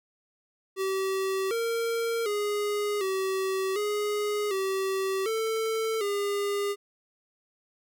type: tone with pitch steps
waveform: square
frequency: 384 / 461 / 413.7 / 381.9 / 416.4 / 384.5 / 444.7 / 405 Hz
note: G4 / A#4 / G#4 / G4 / G#4 / G4 / A4 / G#4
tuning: -36 / -19 / -7 / -45 / +5 / -33 / +18 / -43 cents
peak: -27 dBFS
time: 0.76-6.76 s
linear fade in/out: 50 ms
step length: 750 ms
effects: none